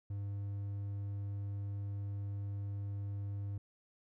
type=tone; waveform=triangle; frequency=100.5 Hz; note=G2; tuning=44 cents sharp; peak=-35 dBFS; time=0.1-3.58 s; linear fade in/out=5 ms; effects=none